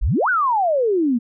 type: exponential two-way sweep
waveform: sine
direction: up then down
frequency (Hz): 35.73 to 1547 to 224.4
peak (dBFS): -15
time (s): 0.01-1.19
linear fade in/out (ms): 20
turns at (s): 0.29
effects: none